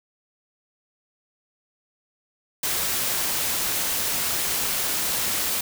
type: noise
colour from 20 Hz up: white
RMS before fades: -25 dBFS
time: 2.63-5.61 s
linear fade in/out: 5 ms
effects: none

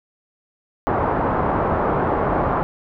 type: low-pass noise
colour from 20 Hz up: white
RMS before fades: -20 dBFS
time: 0.87-2.63 s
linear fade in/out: 0 ms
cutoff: 1100 Hz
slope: 24 dB/octave
effects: none

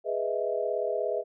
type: chord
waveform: sine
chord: E major seventh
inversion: first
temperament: equal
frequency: 415.3 / 493.9 / 622.3 / 659.3 Hz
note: G#4 / B4 / D#5 / E5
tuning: 0 / 0 / 0 / 0 cents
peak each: -32 dBFS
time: 0.04-1.24 s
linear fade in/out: 50 ms
effects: none

